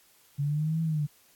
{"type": "linear two-way sweep", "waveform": "sine", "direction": "up then down", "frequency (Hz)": [140.5, 164, 144.2], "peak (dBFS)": -25, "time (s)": [0.38, 1.07], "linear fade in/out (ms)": 20, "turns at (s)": 0.82, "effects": ["white hiss -61 dBFS RMS until 1.35 s", "AAC 64 kbps"]}